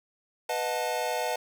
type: chord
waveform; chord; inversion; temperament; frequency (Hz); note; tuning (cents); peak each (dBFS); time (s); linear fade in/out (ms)
square; B dominant seventh; none; equal with one note detuned; 493.9 / 622.3 / 722.7 / 880; B4 / D#5 / F#5 / A5; 0 / 0 / -41 / 0; -34; 0.49-1.36; 5
effects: 10-bit